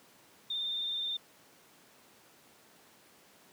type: tone with vibrato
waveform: sine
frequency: 3608 Hz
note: A7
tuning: 43 cents sharp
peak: -32 dBFS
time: 0.5-1.17 s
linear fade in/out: 5 ms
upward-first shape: triangle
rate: 19 Hz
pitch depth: 34 cents each way
effects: pink hiss -60 dBFS RMS until 3.52 s + high-pass 200 Hz 12 dB/octave